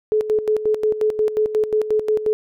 sine tone with tremolo, 429.3 Hz, A4, 43 cents flat, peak -14 dBFS, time 0.12-2.33 s, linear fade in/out 0 ms, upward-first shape square, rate 5.6 Hz, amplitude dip 70%, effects none

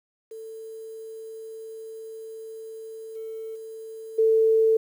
sine tone with level steps, 444.3 Hz, A4, 17 cents sharp, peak -36 / -32 / -36 / -16 dBFS, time 0.31-4.77 s, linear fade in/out 5 ms, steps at 3.15 / 3.55 / 4.18 s, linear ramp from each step 10 ms, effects 9-bit

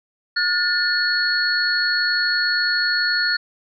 sine tone cluster, 1441 / 1773 / 4351 Hz, F#6 / A6 / C#8, -46 / +13 / -33 cents, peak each -21 / -23 / -21 dBFS, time 0.36-3.37 s, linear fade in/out 10 ms, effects none

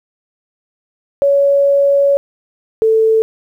sine tone pair in turn, 561 / 443.3 Hz, C#5 / A4, +21 / +13 cents, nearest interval major third, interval 408 cents, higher first, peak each -8 dBFS, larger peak neither, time 1.22-2.17 / 2.82-3.22 s, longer first, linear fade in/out 0 ms, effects 8-bit

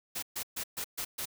white noise bursts, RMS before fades -36 dBFS, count 6, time 0.15-1.256 s, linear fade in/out 10 ms, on 76 ms, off 130 ms, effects none

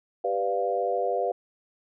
sine chord, G dominant seventh, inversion none, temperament equal, 392 / 493.9 / 587.3 / 698.5 Hz, G4 / B4 / D5 / F5, 0 / 0 / 0 / 0 cents, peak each -31 / -28 / -31 / -28 dBFS, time 0.24-1.32 s, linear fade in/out 5 ms, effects none

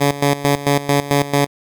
10% pulse tone with tremolo, 142.2 Hz, C#3, 45 cents sharp, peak -4 dBFS, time 0-1.47 s, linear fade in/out 20 ms, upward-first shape square, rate 4.5 Hz, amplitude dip 80%, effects none

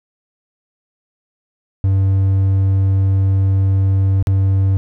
triangle tone with dropouts, 96.6 Hz, G2, 25 cents flat, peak -9 dBFS, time 1.84-4.77 s, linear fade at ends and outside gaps 0 ms, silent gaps 4.226-4.271 s, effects none

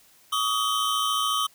square tone cluster, 1137 / 1251 / 3080 Hz, C#6 / D#6 / G7, +44 / +9 / -31 cents, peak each -28 dBFS, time 0.32-1.47 s, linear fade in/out 10 ms, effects white hiss -57 dBFS RMS until 1.54 s

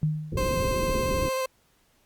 sine tone with exponential decay, 153.8 Hz, D#3, 20 cents flat, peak -19 dBFS, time 0.03-0.63 s, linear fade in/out 0 ms, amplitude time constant 130 ms
pink low-pass noise, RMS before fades -29 dBFS, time 0.32-1.29 s, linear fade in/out 5 ms, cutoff 450 Hz, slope 48 dB/octave
30% pulse tone with vibrato, 523.3 Hz, C5, in tune, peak -23 dBFS, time 0.37-1.46 s, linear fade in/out 5 ms, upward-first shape square, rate 13 Hz, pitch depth 12 cents each way
effects pink hiss -65 dBFS RMS until 2.05 s + Opus 48 kbps

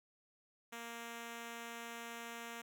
5% pulse tone, 233.1 Hz, A#3, in tune, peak -34 dBFS, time 0.72-2.62 s, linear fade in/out 10 ms, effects none

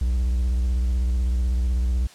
triangle tone with vibrato, 61.5 Hz, B1, 7 cents flat, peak -17 dBFS, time 0.01-2.07 s, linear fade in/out 5 ms, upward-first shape square, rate 16 Hz, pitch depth 88 cents each way, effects white hiss -48 dBFS RMS until 2.14 s + low-pass 8000 Hz 12 dB/octave

